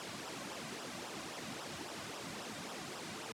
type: noise with flanger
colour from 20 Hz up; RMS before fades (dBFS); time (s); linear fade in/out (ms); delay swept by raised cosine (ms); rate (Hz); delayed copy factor
pink; -44; 0-3.32; 0; 0.45 to 2.35; 3.7; -0.65
effects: high-pass 150 Hz 12 dB/octave + low-pass 8000 Hz 12 dB/octave